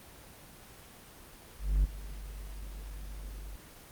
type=tone with ADSR envelope; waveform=triangle; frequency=49 Hz; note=G1; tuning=in tune; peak=-19 dBFS; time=1.58-3.56 s; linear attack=260 ms; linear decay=18 ms; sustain=-18 dB; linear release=5 ms; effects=pink hiss -52 dBFS RMS until 3.91 s + Opus 24 kbps